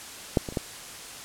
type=clicks; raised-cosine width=2 ms; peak=-6 / -19 / -26 / -12 dBFS; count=4; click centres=0.372 / 0.488 / 0.524 / 0.572 s; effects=white hiss -41 dBFS RMS until 1.24 s + low-pass 10000 Hz 12 dB/octave